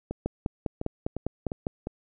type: two click trains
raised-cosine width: 2 ms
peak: -18 / -14 dBFS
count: 6 / 8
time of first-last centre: 0.11-1.871 / 0.26-1.668 s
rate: 2.84 / 4.97 Hz
effects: none